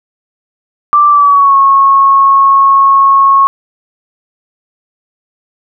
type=tone with pitch glide; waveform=sine; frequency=1174.7 to 1096 Hz; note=D6 to C#6; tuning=0 to -20 cents; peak=-3 dBFS; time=0.93-3.47 s; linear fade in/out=0 ms; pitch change=-120 cents; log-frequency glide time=1.09-1.56 s; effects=none